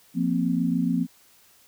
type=chord; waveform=sine; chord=F suspended fourth; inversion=none; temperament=equal with one note detuned; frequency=174.61 / 233.1 / 260.4 Hz; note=F3 / Bb3 / C4; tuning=0 / 0 / -8 cents; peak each=-25 / -26 / -25 dBFS; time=0.14-1.07 s; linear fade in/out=50 ms; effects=white hiss -57 dBFS RMS until 1.67 s